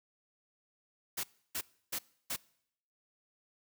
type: noise bursts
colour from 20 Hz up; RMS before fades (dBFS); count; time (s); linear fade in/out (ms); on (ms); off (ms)
white; -36; 4; 1.17-2.364; 10; 66; 310
effects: noise-tail reverb RT60 0.7 s tail -23 dB re dry